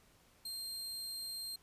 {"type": "tone", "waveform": "sawtooth", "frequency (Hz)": 4186, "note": "C8", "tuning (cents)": 0, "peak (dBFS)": -38, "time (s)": [0.45, 1.56], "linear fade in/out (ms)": 5, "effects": ["pink hiss -67 dBFS RMS until 1.62 s", "resampled to 32000 Hz"]}